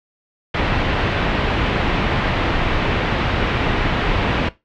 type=low-pass noise; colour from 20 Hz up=pink; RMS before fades=-19 dBFS; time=0.54-4.49 s; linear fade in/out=5 ms; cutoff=3200 Hz; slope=24 dB/octave; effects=noise-tail reverb RT60 0.2 s tail -17 dB re dry